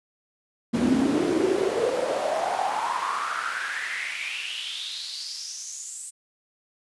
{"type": "noise with high-pass filter sweep", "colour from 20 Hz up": "brown", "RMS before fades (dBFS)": -27, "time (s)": [0.73, 6.11], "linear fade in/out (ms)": 20, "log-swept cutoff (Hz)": [220, 8400], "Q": 6.1, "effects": ["resampled to 24000 Hz"]}